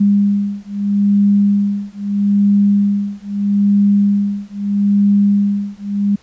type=beating tone pair; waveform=sine; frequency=201.7 / 202.48 Hz; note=G3 / G#3; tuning=+50 / -44 cents; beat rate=0.78 Hz; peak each=-14 dBFS; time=0-6.16 s; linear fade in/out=10 ms; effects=pink hiss -50 dBFS RMS until 6.22 s + resampled to 16000 Hz